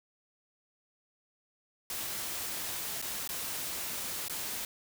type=noise with dropouts; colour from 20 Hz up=white; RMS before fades=-37 dBFS; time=1.9-4.65 s; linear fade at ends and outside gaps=1 ms; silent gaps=3.017-3.024 / 3.276-3.291 / 4.282-4.297 s; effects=none